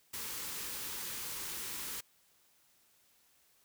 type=band-stop noise; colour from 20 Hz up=white; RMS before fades=-41 dBFS; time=0.13-2.01 s; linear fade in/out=10 ms; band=560 to 790 Hz; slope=96 dB/octave; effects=white hiss -69 dBFS RMS until 3.64 s